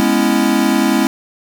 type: chord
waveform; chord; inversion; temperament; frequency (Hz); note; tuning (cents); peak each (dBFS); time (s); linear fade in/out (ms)
square; C# minor seventh; second; equal; 207.7 / 246.9 / 277.2 / 329.6; G#3 / B3 / C#4 / E4; 0 / 0 / 0 / 0; -18; 0-1.07; 0
effects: 8-bit